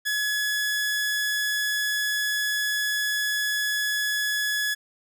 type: tone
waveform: sawtooth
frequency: 1695 Hz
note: G#6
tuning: 35 cents sharp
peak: -20 dBFS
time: 0.05-4.75 s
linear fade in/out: 20 ms
effects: none